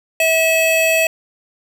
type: tone pair together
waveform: square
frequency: 647.2 / 2587 Hz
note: E5 / E7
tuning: -32 / -33 cents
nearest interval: 2 octaves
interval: 2399 cents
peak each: -16 dBFS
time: 0.2-1.07 s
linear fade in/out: 2 ms
effects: none